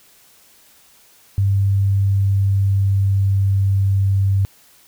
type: tone with pitch glide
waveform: sine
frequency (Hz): 98.7 to 97.74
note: G2 to G2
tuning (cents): +12 to -5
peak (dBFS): -13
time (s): 1.38-4.45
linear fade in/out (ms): 0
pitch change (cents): -17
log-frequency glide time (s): 1.53-4.03
effects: white hiss -51 dBFS RMS until 4.87 s